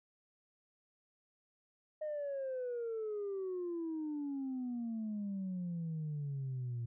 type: exponential sweep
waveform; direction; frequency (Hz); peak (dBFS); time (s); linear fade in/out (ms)
sine; down; 620 to 116.2; -35; 2.01-6.86; 10
effects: tanh soft clip ceiling -34 dBFS